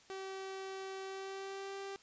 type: tone with pitch glide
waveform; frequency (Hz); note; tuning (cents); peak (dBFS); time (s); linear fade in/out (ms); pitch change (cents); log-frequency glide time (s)
sawtooth; 384.3 to 392.8; G4 to G4; -34 to +4; -38; 0.1-1.96; 0; +38; 1.03-1.77
effects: white hiss -63 dBFS RMS until 2.02 s + resampled to 16000 Hz